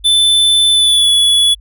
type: tone with pitch glide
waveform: square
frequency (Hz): 3520 to 3408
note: A7 to G#7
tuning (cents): 0 to +44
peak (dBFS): -8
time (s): 0.04-1.55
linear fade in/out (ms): 20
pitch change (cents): -56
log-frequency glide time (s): 0.72-1.09
effects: added 50 Hz sine -36 dBFS peak until 1.6 s